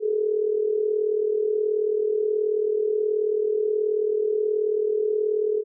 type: tone with amplitude modulation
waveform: sine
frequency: 426.2 Hz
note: G#4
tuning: 45 cents sharp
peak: -17 dBFS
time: 0-5.64 s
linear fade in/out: 50 ms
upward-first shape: sine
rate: 38.6 Hz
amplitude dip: 70%
effects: none